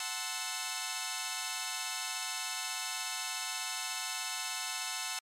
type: chord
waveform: 5% pulse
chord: F# half-diminished seventh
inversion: none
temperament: equal with one note detuned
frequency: 740 / 880 / 1046.5 / 1311.7 Hz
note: F#5 / A5 / C6 / E6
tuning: 0 / 0 / 0 / -9 cents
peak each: -28 dBFS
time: 0-5.19 s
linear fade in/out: 2 ms
effects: low-pass 10000 Hz 12 dB/octave + MP3 96 kbps